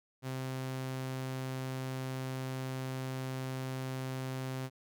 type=tone; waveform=sawtooth; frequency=130.81 Hz; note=C3; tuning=in tune; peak=-32 dBFS; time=0.22-4.7 s; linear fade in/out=50 ms; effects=none